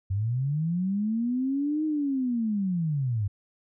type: linear two-way sweep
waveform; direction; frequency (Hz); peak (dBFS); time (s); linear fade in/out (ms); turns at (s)
sine; up then down; 92.5 to 313.4 to 95.7; -24; 0.1-3.28; 10; 1.85
effects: none